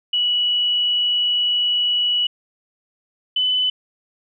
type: tone pair in turn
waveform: sine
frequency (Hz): 2938 / 3008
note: F#7 / F#7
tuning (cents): -13 / +28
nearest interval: unison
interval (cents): 41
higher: second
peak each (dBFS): -16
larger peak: neither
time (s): 0.13-2.27 / 3.36-3.7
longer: first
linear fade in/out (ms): 5
effects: none